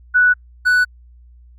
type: tone pair in turn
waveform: sine / triangle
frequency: 1479 / 1484.2 Hz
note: F#6 / F#6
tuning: -1 / +5 cents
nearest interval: unison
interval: 6 cents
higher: second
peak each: -9 dBFS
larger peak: neither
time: 0.14-0.34 / 0.65-0.85 s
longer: neither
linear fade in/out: 20 ms
effects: added 60 Hz sine -42 dBFS peak until 1.58 s + Opus 48 kbps